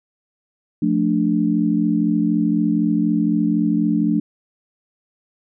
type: chord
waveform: sine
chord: D minor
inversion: first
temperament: just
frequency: 176.2 / 220.2 / 293.7 Hz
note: F3 / A3 / D4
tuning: +16 / +2 / 0 cents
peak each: -21 / -19 / -19 dBFS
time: 0.82-4.2 s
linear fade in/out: 5 ms
effects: none